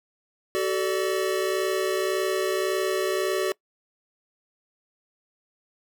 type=chord; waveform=square; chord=D major; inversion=first; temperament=equal with one note detuned; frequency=378.2 / 440 / 587.3 Hz; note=F#4 / A4 / D5; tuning=+38 / 0 / 0 cents; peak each=-26 / -30 / -30 dBFS; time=0.55-3.52 s; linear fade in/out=0 ms; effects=noise-tail reverb RT60 0.1 s tail -23 dB re dry